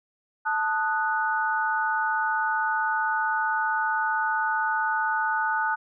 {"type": "chord", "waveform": "sine", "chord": "D# diminished", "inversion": "second", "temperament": "equal", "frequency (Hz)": [880, 1244.5, 1480], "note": ["A5", "D#6", "F#6"], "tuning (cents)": [0, 0, 0], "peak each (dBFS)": [-26, -30, -26], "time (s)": [0.45, 5.76], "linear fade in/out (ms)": 20, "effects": []}